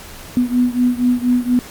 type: beating tone pair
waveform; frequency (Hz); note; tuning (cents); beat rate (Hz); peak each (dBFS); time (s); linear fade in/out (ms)
sine; 245.4 / 249.6; B3 / B3; -11 / +19; 4.2; -15 / -17; 0.37-1.59; 0
effects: pink hiss -36 dBFS RMS until 1.7 s + Opus 48 kbps